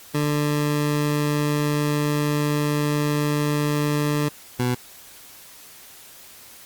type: tone pair in turn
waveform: 20% pulse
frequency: 147.8 / 123.97 Hz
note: D3 / B2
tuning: +11 / +7 cents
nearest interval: minor third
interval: 304 cents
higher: first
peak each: -15 dBFS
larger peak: neither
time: 0.14-4.29 / 4.59-4.75 s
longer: first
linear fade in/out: 10 ms
effects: white hiss -45 dBFS RMS until 6.65 s + Opus 48 kbps